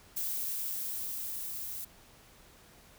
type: noise with level ramp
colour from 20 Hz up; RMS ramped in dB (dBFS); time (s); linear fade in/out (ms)
violet; -34 to -40; 0.16-1.85; 10
effects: pink hiss -58 dBFS RMS until 2.98 s